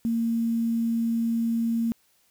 sine tone with quantisation, 230 Hz, A#3, 23 cents flat, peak -22 dBFS, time 0.05-1.92 s, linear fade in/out 0 ms, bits 8, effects white hiss -65 dBFS RMS until 2.3 s

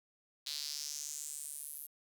sawtooth tone with high-pass filter sweep, 146.83 Hz, D3, in tune, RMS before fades -43 dBFS, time 0.46-1.87 s, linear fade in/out 10 ms, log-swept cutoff 4100 to 12000 Hz, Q 3.7, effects none

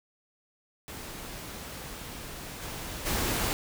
pink noise with level steps, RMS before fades -41 / -38 / -29 dBFS, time 0.88-3.53 s, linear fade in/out 0 ms, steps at 2.61 / 3.05 s, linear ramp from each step 20 ms, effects none

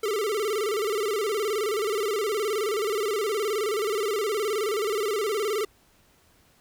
square tone with vibrato, 420.1 Hz, G#4, 20 cents sharp, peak -25 dBFS, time 0.03-5.65 s, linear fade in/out 5 ms, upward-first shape square, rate 19 Hz, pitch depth 97 cents each way, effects pink hiss -61 dBFS RMS until 6.6 s

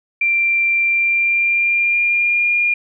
sine tone with pitch glide, 2363 to 2415 Hz, D7 to D7, +10 to +48 cents, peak -13 dBFS, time 0.21-2.74 s, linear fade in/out 5 ms, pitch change +38 cents, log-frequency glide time 0.79-2.49 s, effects none

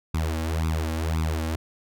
sawtooth tone with flanger, 79.9 Hz, D#2, 47 cents sharp, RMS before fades -26 dBFS, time 0.14-1.56 s, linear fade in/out 5 ms, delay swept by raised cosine 0.81 to 3.71 ms, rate 1.9 Hz, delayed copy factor +0.9, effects none

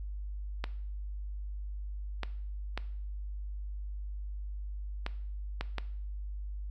clicks, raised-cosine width 0.3 ms, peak -18 dBFS, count 6, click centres 0.641 / 2.233 / 2.776 / 5.064 / 5.61 / 5.783 s, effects noise-tail reverb RT60 0.6 s tail -17 dB re dry + added 50 Hz sine -36 dBFS peak until 6.7 s

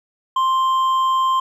sine tone with hard clipping, 1050 Hz, C6, 6 cents sharp, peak -16 dBFS, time 0.36-1.4 s, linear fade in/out 5 ms, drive 4 dB, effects none

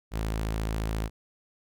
sawtooth tone, 54.3 Hz, A1, 22 cents flat, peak -24 dBFS, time 0.11-1.1 s, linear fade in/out 50 ms, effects none

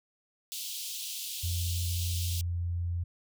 pink high-pass noise, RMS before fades -38 dBFS, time 0.52-2.41 s, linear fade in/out 0 ms, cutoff 2900 Hz, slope 48 dB/octave
sine tone, 86.6 Hz, F2, 14 cents flat, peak -29 dBFS, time 1.43-3.04 s, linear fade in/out 10 ms
effects none

